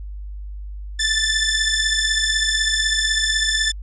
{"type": "beating tone pair", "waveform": "15% pulse", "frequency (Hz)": [1752, 1768], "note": ["A6", "A6"], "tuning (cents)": [-8, 8], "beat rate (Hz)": 16, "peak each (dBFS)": -14, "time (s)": [0.99, 3.72], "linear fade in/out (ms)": 10, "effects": ["added 50 Hz sine -29 dBFS peak until 3.82 s", "resampled to 22050 Hz"]}